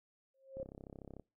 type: tone with exponential growth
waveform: sine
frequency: 536 Hz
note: C5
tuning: 42 cents sharp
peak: -36 dBFS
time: 0.34-0.63 s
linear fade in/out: 5 ms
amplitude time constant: 61 ms
type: click train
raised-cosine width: 2 ms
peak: -36 dBFS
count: 22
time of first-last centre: 0.57-1.197 s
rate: 33.5 Hz
effects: noise-tail reverb RT60 0.3 s tail -25 dB re dry